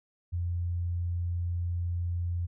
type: tone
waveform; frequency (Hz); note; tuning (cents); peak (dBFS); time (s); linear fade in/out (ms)
sine; 87; F2; -6; -28; 0.32-2.47; 20
effects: none